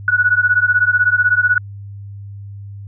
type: beating tone pair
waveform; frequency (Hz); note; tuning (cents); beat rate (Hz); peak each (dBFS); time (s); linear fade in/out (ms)
sine; 1462 / 1478; F#6 / F#6; -21 / -2; 16; -14; 0.08-1.58; 2
effects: added 100 Hz sine -29 dBFS peak until 2.87 s